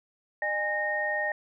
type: tone cluster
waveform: sine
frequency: 608 / 821 / 1851 Hz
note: D#5 / G#5 / A#6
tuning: -40 / -20 / -13 cents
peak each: -32 / -34 / -28 dBFS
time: 0.42-1.32 s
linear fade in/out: 2 ms
effects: none